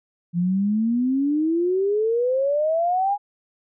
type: exponential sweep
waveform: sine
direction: up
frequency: 169.2 to 830 Hz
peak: -18 dBFS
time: 0.33-3.18 s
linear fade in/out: 50 ms
effects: none